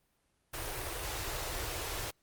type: band-stop noise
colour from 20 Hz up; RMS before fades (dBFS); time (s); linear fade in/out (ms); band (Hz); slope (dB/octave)
pink; -38; 0.53-2.11; 10; 130 to 320; 48
effects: pink hiss -75 dBFS RMS until 2.22 s + Opus 32 kbps